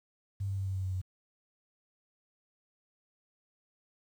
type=tone with pitch steps; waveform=sine; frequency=98.6 / 97.58 / 96.57 / 95.57 / 94.58 / 93.61 / 92.64 Hz; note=G2 / G2 / G2 / G2 / F#2 / F#2 / F#2; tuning=+11 / -7 / -25 / -43 / +39 / +21 / +3 cents; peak=-31 dBFS; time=0.4-1.016 s; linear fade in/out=10 ms; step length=88 ms; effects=10-bit